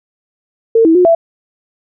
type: tone with pitch steps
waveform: sine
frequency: 453.9 / 325.4 / 360.5 / 666 Hz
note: A#4 / E4 / F#4 / E5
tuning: -46 / -22 / -45 / +18 cents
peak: -5 dBFS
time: 0.75-1.15 s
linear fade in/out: 5 ms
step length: 100 ms
effects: none